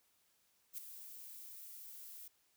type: noise with ADSR envelope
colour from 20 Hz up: violet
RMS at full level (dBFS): -42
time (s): 0.73-2.28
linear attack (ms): 49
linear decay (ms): 6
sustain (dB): -10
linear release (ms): 5
effects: white hiss -75 dBFS RMS until 2.56 s